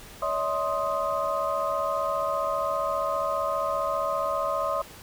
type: tone cluster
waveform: sine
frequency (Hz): 569 / 644 / 1048 / 1248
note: C#5 / E5 / C6 / D#6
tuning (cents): +45 / -41 / +2 / +5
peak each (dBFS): -30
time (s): 0.22-4.82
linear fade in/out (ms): 5
effects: pink hiss -46 dBFS RMS until 5.02 s